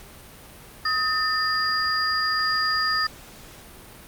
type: tone cluster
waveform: sine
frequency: 1262 / 1794 / 4825 Hz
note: D#6 / A6 / D8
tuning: +24 / +33 / +46 cents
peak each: -25 dBFS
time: 0.85-3.07 s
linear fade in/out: 5 ms
effects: pink hiss -45 dBFS RMS until 4.07 s + Opus 48 kbps